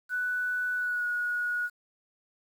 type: tone with pitch glide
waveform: sine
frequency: 1486 to 1454.6 Hz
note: F#6 to F#6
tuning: +7 to -30 cents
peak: -27 dBFS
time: 0.09-1.7 s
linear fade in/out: 50 ms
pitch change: -37 cents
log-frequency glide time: 0.75-1.06 s
effects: 9-bit